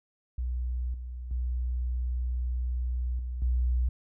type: tone with level steps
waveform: sine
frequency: 61.6 Hz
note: B1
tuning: 4 cents flat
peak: -28 / -35 / -27 / -31 / -23 dBFS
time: 0.38-3.89 s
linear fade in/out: 5 ms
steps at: 0.94 / 1.31 / 3.19 / 3.42 s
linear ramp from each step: 2 ms
effects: none